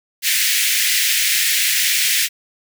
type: high-pass noise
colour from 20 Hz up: pink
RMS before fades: -17 dBFS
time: 0.22-2.29 s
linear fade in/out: 50 ms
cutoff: 1800 Hz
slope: 48 dB/octave
effects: none